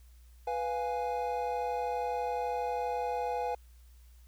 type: chord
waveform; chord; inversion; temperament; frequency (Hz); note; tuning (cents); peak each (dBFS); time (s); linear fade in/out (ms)
triangle; F diminished; second; equal; 493.9 / 698.5 / 830.6; Cb5 / F5 / Ab5; 0 / 0 / 0; -33 / -35 / -32; 0.47-3.55; 5
effects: added 60 Hz sine -53 dBFS peak until 4.27 s + white hiss -68 dBFS RMS until 4.27 s